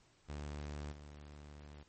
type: tone with level steps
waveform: sawtooth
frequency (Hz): 73.42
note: D2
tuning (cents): 0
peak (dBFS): -38 / -47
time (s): 0.28-1.84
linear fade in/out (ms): 20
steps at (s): 0.91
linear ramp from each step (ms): 20
effects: pink hiss -69 dBFS RMS until 1.88 s + MP3 32 kbps